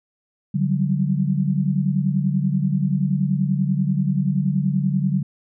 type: tone cluster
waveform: sine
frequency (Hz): 144.9 / 184.2 / 194.6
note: D3 / F#3 / G3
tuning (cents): -23 / -7 / -12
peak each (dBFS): -21 / -22 / -23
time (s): 0.54-5.23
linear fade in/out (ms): 10
effects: none